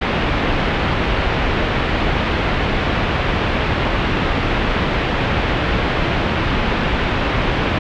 pink low-pass noise, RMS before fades -18 dBFS, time 0.01-7.79 s, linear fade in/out 10 ms, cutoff 3200 Hz, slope 24 dB/octave, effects none

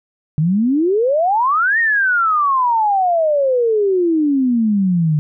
sine exponential two-way sweep, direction up then down, 146.83 to 1880 to 146.83 Hz, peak -12 dBFS, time 0.38-5.19 s, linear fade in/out 0 ms, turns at 1.79 s, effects none

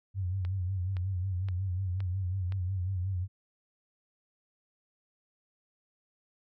sine tone with vibrato, 93 Hz, F#2, 9 cents sharp, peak -29 dBFS, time 0.14-3.28 s, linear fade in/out 50 ms, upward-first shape sine, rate 5.5 Hz, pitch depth 86 cents each way
click train, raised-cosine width 0.3 ms, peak -30 dBFS, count 5, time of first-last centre 0.45-2.523 s, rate 1.93 Hz
effects none

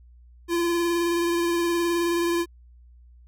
square tone with vibrato, 342.3 Hz, F4, 35 cents flat, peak -22 dBFS, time 0.48-2.46 s, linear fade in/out 50 ms, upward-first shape sine, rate 19 Hz, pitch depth 21 cents each way, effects added 60 Hz sine -48 dBFS peak until 3.27 s

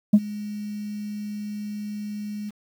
sine tone with ADSR envelope, 208.4 Hz, G#3, 6 cents sharp, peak -6 dBFS, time 0.13-2.51 s, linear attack 10 ms, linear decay 49 ms, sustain -23 dB, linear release 22 ms, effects tanh soft clip ceiling -8 dBFS + 8-bit

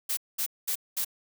blue noise bursts, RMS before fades -29 dBFS, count 4, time 0.09-1.048 s, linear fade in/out 10 ms, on 82 ms, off 210 ms, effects none

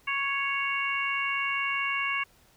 harmonic tone, 554.4 Hz, C#5, in tune, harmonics 2 / 3 / 4 / 5, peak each -32 / -35 / -30 / -32 dBFS, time 0.07-2.24 s, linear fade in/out 10 ms, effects pink hiss -61 dBFS RMS until 2.56 s

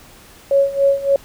sine tone with tremolo, 554.4 Hz, C#5, in tune, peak -9 dBFS, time 0.51-1.16 s, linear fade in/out 2 ms, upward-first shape sine, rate 3.5 Hz, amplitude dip 85%, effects pink hiss -44 dBFS RMS until 1.24 s

